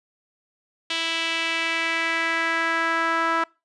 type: tone with band-pass filter sweep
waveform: sawtooth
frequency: 329.6 Hz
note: E4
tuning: in tune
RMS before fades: -24 dBFS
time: 0.9-3.44 s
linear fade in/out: 5 ms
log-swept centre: 3200 to 1300 Hz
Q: 2.4
effects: noise-tail reverb RT60 0.3 s tail -26 dB re dry + resampled to 24000 Hz